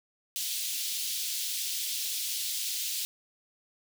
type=high-pass noise; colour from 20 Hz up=pink; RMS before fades=-33 dBFS; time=0.36-3.05 s; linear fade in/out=0 ms; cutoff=3200 Hz; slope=24 dB/octave; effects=none